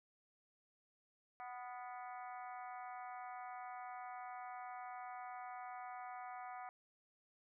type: harmonic tone with a mistuned harmonic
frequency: 247.7 Hz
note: B3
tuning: 5 cents sharp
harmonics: 3 / 4 / 5 / 6 / 7 / 8 / 9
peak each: -48 / -55 / -54 / -60 / -64 / -62 / -62 dBFS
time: 1.4-6.69 s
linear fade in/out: 0 ms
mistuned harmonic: 6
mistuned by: -38 cents
effects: none